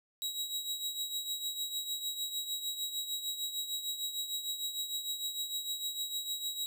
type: tone with tremolo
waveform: sawtooth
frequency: 3849 Hz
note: B7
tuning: 45 cents flat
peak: -29 dBFS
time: 0.22-6.66 s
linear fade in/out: 0 ms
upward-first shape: triangle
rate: 6.6 Hz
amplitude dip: 70%
effects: none